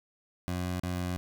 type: tone with dropouts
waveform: 20% pulse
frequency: 89.8 Hz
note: F2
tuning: 49 cents sharp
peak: -26 dBFS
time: 0.48-1.17 s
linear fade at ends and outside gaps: 0 ms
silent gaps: 0.798-0.834 s
effects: none